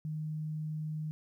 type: tone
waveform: sine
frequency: 154.6 Hz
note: D#3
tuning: 11 cents flat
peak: -34 dBFS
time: 0.05-1.11 s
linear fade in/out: 0 ms
effects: 12-bit